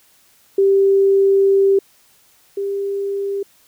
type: tone pair in turn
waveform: sine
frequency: 392 / 397.5 Hz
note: G4 / G4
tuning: 0 / +24 cents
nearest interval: unison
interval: 24 cents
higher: second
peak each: -10 / -19 dBFS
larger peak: first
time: 0.58-1.79 / 2.57-3.43 s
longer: first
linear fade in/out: 5 ms
effects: white hiss -54 dBFS RMS until 3.67 s